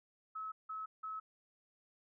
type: tone bursts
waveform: sine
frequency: 1291 Hz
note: E6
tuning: 37 cents flat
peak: -40 dBFS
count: 3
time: 0.35-1.2 s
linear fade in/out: 10 ms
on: 170 ms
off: 170 ms
effects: none